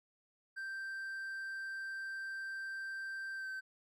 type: tone with pitch glide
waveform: triangle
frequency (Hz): 1568 to 1546.4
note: G6 to G6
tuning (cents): 0 to -24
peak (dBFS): -38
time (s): 0.56-3.61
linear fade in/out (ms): 20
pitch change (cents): -24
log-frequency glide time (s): 3.35-3.48
effects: none